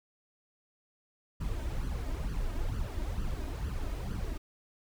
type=noise with flanger; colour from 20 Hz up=brown; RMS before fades=-34 dBFS; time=1.4-4.38 s; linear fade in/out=10 ms; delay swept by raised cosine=0.65 to 3.25 ms; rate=2.2 Hz; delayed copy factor=+0.7; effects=none